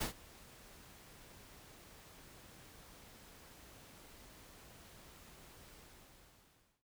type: noise with ADSR envelope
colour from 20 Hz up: pink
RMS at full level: -36 dBFS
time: 0-6.83 s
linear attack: 16 ms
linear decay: 110 ms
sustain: -22 dB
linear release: 1100 ms
effects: none